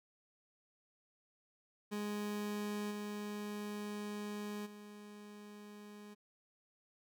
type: tone with level steps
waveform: 30% pulse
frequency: 207.7 Hz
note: G#3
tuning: in tune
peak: -35 / -38 / -48 dBFS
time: 1.91-6.15 s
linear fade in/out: 20 ms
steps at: 2.9 / 4.65 s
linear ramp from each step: 20 ms
effects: none